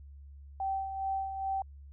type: tone with tremolo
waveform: sine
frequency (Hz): 775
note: G5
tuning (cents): -20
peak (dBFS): -29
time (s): 0.6-1.62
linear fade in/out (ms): 2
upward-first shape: sine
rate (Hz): 2.4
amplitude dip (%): 55
effects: added 70 Hz sine -47 dBFS peak until 1.92 s